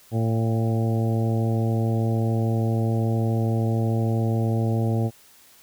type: harmonic tone with a mistuned harmonic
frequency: 113.1 Hz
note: A2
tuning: 48 cents sharp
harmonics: 1 / 2 / 3 / 4 / 5 / 6 / 7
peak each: -21 / -27 / -31 / -33 / -35 / -37 / -38 dBFS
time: 0.11-5.11 s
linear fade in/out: 50 ms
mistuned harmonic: 6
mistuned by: +36 cents
effects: white hiss -53 dBFS RMS until 5.62 s